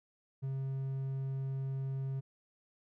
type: tone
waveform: triangle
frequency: 134.5 Hz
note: C3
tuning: 48 cents sharp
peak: -32 dBFS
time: 0.42-2.21 s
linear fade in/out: 20 ms
effects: none